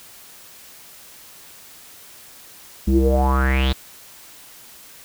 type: tone with low-pass filter sweep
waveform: square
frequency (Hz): 66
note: C2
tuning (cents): +16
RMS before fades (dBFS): -17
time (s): 2.87-3.73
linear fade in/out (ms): 10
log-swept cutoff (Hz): 250 to 4000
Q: 8.1
effects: white hiss -44 dBFS RMS until 5.04 s